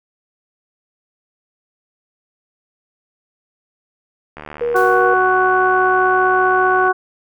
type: click train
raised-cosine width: 0.5 ms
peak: -17 dBFS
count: 190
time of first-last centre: 4.37-6.88 s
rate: 75.3 Hz
type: tone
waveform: sine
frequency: 477.7 Hz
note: A#4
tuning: 42 cents sharp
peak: -16 dBFS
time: 4.61-5.14 s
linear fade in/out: 5 ms
type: harmonic tone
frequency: 371.5 Hz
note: F#4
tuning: 7 cents sharp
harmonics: 1 / 2 / 3 / 4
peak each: -17 / -17 / -17 / -17 dBFS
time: 4.74-6.93 s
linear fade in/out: 20 ms
type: noise with exponential decay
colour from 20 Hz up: white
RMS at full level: -34 dBFS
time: 4.76-5.27 s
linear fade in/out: 0 ms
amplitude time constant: 110 ms
effects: none